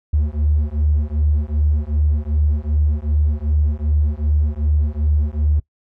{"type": "beating tone pair", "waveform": "triangle", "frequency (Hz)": [73.42, 76.02], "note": ["D2", "D#2"], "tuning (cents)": [0, -40], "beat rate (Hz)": 2.6, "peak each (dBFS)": -15, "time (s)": [0.13, 5.6], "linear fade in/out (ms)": 10, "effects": ["noise-tail reverb RT60 0.1 s tail -22 dB re dry", "tanh soft clip ceiling -9 dBFS"]}